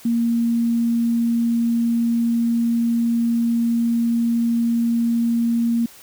sine tone, 233.1 Hz, A#3, in tune, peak -16 dBFS, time 0.05-5.86 s, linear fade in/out 5 ms, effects white hiss -45 dBFS RMS until 6.02 s

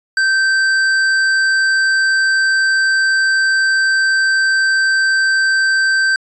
sine tone with hard clipping, 1557 Hz, G6, 12 cents flat, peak -13 dBFS, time 0.17-6.16 s, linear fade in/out 2 ms, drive 9 dB, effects resampled to 22050 Hz

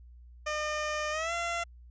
15% pulse tone with pitch glide, 606 to 684.2 Hz, D#5 to F5, -46 to -36 cents, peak -24 dBFS, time 0.46-1.64 s, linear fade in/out 10 ms, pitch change +210 cents, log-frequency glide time 1.11-1.33 s, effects added 60 Hz sine -49 dBFS peak until 1.9 s + resampled to 16000 Hz

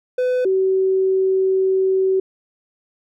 triangle / sine tone pair in turn, 503 / 380.1 Hz, B4 / F#4, +32 / +47 cents, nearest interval perfect fourth, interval 485 cents, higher first, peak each -14 dBFS, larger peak neither, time 0.18-0.45 / 0.45-2.2 s, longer second, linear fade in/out 5 ms, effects none

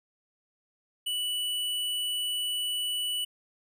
square tone, 2960 Hz, F#7, in tune, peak -29 dBFS, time 1.06-3.25 s, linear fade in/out 10 ms, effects none

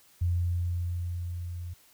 sine tone with level ramp, 87.31 Hz, F2, in tune, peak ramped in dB -23 to -35 dBFS, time 0.21-1.74 s, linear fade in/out 10 ms, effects white hiss -60 dBFS RMS until 1.93 s

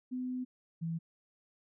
sine tone pair in turn, 253 / 165.02 Hz, B3 / E3, +42 / +2 cents, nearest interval perfect fifth, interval 740 cents, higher first, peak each -34 / -33 dBFS, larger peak second, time 0.11-0.45 / 0.81-0.99 s, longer first, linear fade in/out 20 ms, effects none

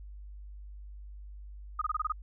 sine tone bursts, 1244.5 Hz, D#6, in tune, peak -27 dBFS, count 7, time 1.79-2.122 s, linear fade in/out 5 ms, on 26 ms, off 25 ms, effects added 50 Hz sine -43 dBFS peak until 2.22 s

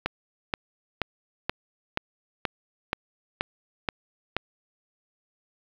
click train, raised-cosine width 0.3 ms, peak -8 dBFS, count 10, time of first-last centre 0.06-4.366 s, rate 2.09 Hz, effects low-pass 4000 Hz 12 dB/octave + 7-bit

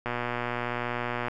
click train, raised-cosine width 0.5 ms, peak -15 dBFS, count 149, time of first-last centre 0.06-1.283 s, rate 121 Hz, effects none

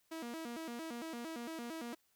sawtooth tone with vibrato, 277.2 Hz, C#4, in tune, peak -38 dBFS, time 0.11-1.95 s, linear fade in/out 10 ms, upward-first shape square, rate 4.4 Hz, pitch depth 270 cents each way, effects white hiss -75 dBFS RMS until 2.15 s

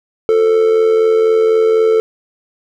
triangle tone with amplitude modulation, 443.1 Hz, A4, 12 cents sharp, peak -4 dBFS, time 0.29-2 s, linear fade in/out 0 ms, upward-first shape sine, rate 84 Hz, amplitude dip 55%, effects none

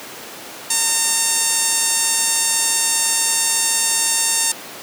sawtooth tone with band-pass filter, 911 Hz, A#5, 40 cents flat, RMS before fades -18 dBFS, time 0.7-4.52 s, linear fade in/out 5 ms, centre 8300 Hz, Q 2.3, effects pink hiss -33 dBFS RMS until 4.82 s + high-pass 300 Hz 12 dB/octave

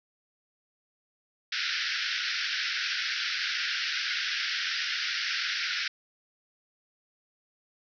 pink band-pass noise, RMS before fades -31 dBFS, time 1.52-5.88 s, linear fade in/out 5 ms, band 1400 to 5600 Hz, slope 96 dB/octave, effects none

